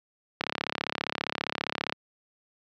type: click train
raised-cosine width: 0.3 ms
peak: -11 dBFS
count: 54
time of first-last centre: 0.41-1.924 s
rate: 35 Hz
effects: high-pass 150 Hz 12 dB/octave